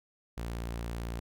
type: tone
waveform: sawtooth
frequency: 57.9 Hz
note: A#1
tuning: 11 cents flat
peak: -31 dBFS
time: 0.37-1.2 s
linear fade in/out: 10 ms
effects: none